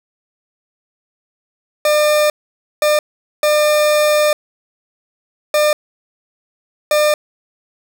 40% pulse tone bursts at uneven times, 601 Hz, D5, 40 cents sharp, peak -10 dBFS, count 5, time 1.85-2.3 / 2.82-2.99 / 3.43-4.33 / 5.54-5.73 / 6.91-7.14 s, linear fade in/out 2 ms, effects none

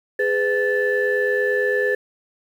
sine tone cluster, 414.1 / 503 / 1748 Hz, G#4 / B4 / A6, -5 / +32 / -12 cents, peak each -21 dBFS, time 0.19-1.95 s, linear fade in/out 5 ms, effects tanh soft clip ceiling -10 dBFS + 8-bit

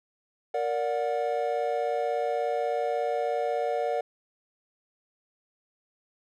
triangle chord, Bb augmented, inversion none, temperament just, 466.2 / 582.7 / 728.4 Hz, Bb4 / D5 / F#5, 0 / -14 / -27 cents, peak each -28 dBFS, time 0.54-4.01 s, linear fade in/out 5 ms, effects none

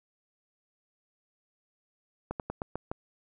slowing click train, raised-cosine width 1 ms, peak -19 dBFS, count 6, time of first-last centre 2.31-2.915 s, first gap 88 ms, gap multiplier 1.16, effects none

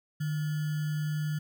sine tone with sample-and-hold, 151.8 Hz, D#3, 42 cents flat, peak -28 dBFS, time 0.2-1.39 s, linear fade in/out 10 ms, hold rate 1575 Hz, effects none

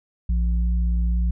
sine tone pair together, 58.9 / 174.61 Hz, A#1 / F3, +19 / 0 cents, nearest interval octave + perfect fifth, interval 1881 cents, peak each -18 / -30 dBFS, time 0.29-1.31 s, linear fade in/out 5 ms, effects none

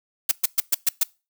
blue noise bursts, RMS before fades -18 dBFS, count 6, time 0.29-1.034 s, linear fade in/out 5 ms, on 24 ms, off 120 ms, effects noise-tail reverb RT60 0.3 s tail -24 dB re dry

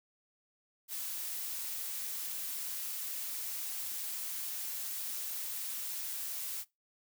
blue noise, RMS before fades -39 dBFS, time 0.88-6.65 s, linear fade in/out 50 ms, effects noise-tail reverb RT60 0.2 s tail -21 dB re dry

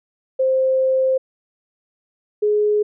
sine tone pair in turn, 524 / 419.3 Hz, C5 / G#4, +2 / +17 cents, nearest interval major third, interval 385 cents, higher first, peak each -14 dBFS, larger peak neither, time 0.39-1.18 / 2.42-2.83 s, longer first, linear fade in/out 10 ms, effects none

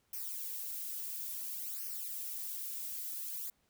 violet noise with flanger, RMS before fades -41 dBFS, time 0.13-3.5 s, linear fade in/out 2 ms, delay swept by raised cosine 0.26 to 3.26 ms, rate 0.58 Hz, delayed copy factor -0.75, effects pink hiss -75 dBFS RMS until 3.69 s

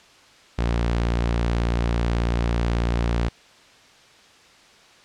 sawtooth tone, 58.27 Hz, A#1, in tune, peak -16 dBFS, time 0.58-3.29 s, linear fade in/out 10 ms, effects white hiss -51 dBFS RMS until 5.04 s + low-pass 5000 Hz 12 dB/octave

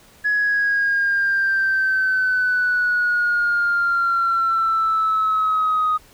sine exponential sweep, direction down, 1686 to 1245 Hz, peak -15 dBFS, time 0.24-5.98 s, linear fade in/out 20 ms, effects tanh soft clip ceiling -12 dBFS + pink hiss -50 dBFS RMS until 6.13 s

